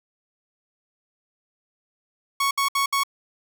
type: tone bursts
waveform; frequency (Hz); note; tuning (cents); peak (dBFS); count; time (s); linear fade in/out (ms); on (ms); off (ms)
sawtooth; 1108.7; C#6; 0; -16; 4; 2.4-3.035; 5; 110; 65
effects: none